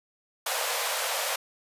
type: high-pass noise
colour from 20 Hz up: pink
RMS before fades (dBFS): -29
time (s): 0.46-1.36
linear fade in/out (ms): 5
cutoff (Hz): 480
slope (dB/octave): 96
effects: resampled to 32000 Hz